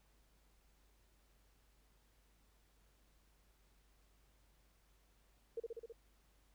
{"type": "tone with echo", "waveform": "sine", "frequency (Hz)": 460.4, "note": "A#4", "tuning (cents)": -22, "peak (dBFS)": -38, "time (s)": [5.57, 5.6], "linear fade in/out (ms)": 5, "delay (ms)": 65, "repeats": 5, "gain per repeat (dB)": -2, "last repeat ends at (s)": 5.925, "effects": ["added 50 Hz sine -70 dBFS peak until 6.54 s", "pink hiss -75 dBFS RMS until 6.54 s"]}